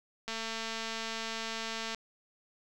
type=click train; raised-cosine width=0.2 ms; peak=-20 dBFS; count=376; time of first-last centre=0.28-1.947 s; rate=225 Hz; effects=none